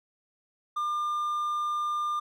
triangle tone, 1200 Hz, D6, 37 cents sharp, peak -25 dBFS, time 0.76-2.2 s, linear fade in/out 10 ms, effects none

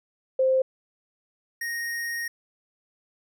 sine / square tone pair in turn, 523.3 / 1864.8 Hz, C5 / A#6, 0 / 0 cents, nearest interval octave + minor seventh, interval 2200 cents, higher second, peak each -18 / -29 dBFS, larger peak first, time 0.39-0.62 / 1.61-2.28 s, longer second, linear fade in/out 5 ms, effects none

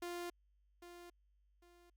sawtooth tone with echo, 349.2 Hz, F4, in tune, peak -38 dBFS, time 0.02-0.3 s, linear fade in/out 5 ms, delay 800 ms, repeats 2, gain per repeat -11 dB, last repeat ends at 1.9 s, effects added 50 Hz sine -70 dBFS peak until 1.96 s

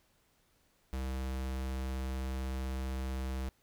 square tone, 65.41 Hz, C2, in tune, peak -35 dBFS, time 0.93-3.49 s, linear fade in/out 0 ms, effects pink hiss -71 dBFS RMS until 3.62 s

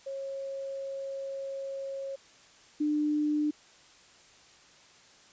sine tone pair in turn, 545 / 299.4 Hz, C#5 / D4, -29 / +33 cents, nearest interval minor seventh, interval 1038 cents, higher first, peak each -34 / -25 dBFS, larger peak second, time 0.06-2.16 / 2.8-3.51 s, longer first, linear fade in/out 10 ms, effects white hiss -57 dBFS RMS until 5.32 s + resampled to 16000 Hz

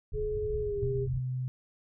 pink low-pass noise, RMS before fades -37 dBFS, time 0.12-1.2 s, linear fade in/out 5 ms, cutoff 150 Hz, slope 96 dB/octave
sine tone with pitch glide, 423.6 to 402.8 Hz, G#4 to G4, +34 to +47 cents, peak -30 dBFS, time 0.13-1.08 s, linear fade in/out 50 ms, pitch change -87 cents, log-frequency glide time 0.6-0.79 s
sine tone, 127.8 Hz, C3, 40 cents flat, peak -30 dBFS, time 0.83-1.48 s, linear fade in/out 0 ms
effects none

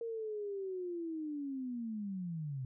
sine linear sweep, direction down, 466.2 to 125.6 Hz, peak -37 dBFS, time 0.01-2.65 s, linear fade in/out 2 ms, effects none

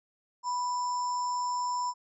sine tone with sample-and-hold, 987.8 Hz, B5, in tune, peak -28 dBFS, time 0.43-1.94 s, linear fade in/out 50 ms, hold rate 6300 Hz, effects resampled to 22050 Hz

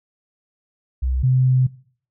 sine tone pair in turn, 64 / 128.82 Hz, C2 / C3, -38 / -27 cents, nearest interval octave, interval 1211 cents, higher second, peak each -18 / -13 dBFS, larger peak second, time 1.02-1.23 / 1.23-1.67 s, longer second, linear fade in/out 10 ms, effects noise-tail reverb RT60 0.5 s tail -20 dB re dry

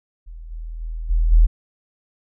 sine tone with level steps, 40.62 Hz, E1, 25 cents flat, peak -33 / -28 / -25 / -14 / -8 dBFS, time 0.26-1.47 s, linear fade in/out 20 ms, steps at 0.5 / 0.8 / 1.09 / 1.31 s, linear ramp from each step 20 ms, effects none

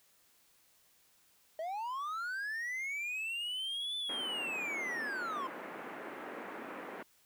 triangle linear two-way sweep, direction up then down, 619 to 3520 to 1019 Hz, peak -34 dBFS, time 1.59-5.47 s, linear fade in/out 2 ms, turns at 3.97 s
pink band-pass noise, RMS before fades -45 dBFS, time 4.09-7.03 s, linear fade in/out 5 ms, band 250 to 2100 Hz, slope 24 dB/octave
effects white hiss -68 dBFS RMS until 7.25 s

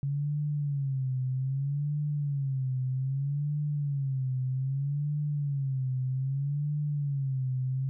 sine tone with vibrato, 138.3 Hz, C#3, 4 cents flat, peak -27 dBFS, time 0.03-7.89 s, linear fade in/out 0 ms, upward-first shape sine, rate 0.63 Hz, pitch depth 120 cents each way, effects none

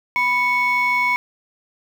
sine tone pair together, 987.6 / 2217 Hz, B5 / C#7, 0 / 0 cents, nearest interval octave + major second, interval 1400 cents, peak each -18 / -16 dBFS, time 0.16-1.16 s, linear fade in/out 0 ms, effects tanh soft clip ceiling -12 dBFS + 7-bit

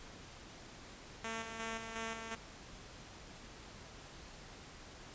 5% pulse tone with tremolo, 225.5 Hz, A3, 43 cents sharp, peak -28 dBFS, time 1.24-2.35 s, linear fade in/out 2 ms, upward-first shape square, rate 2.8 Hz, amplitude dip 45%, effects pink hiss -53 dBFS RMS until 5.14 s + resampled to 16000 Hz

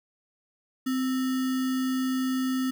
sine tone with sample-and-hold, 259.1 Hz, C4, 17 cents flat, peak -24 dBFS, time 0.86-2.71 s, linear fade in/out 10 ms, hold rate 1575 Hz, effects none

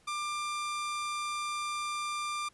sawtooth tone, 1190 Hz, D6, 22 cents sharp, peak -29 dBFS, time 0.07-2.49 s, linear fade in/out 10 ms, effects pink hiss -65 dBFS RMS until 2.53 s + resampled to 24000 Hz

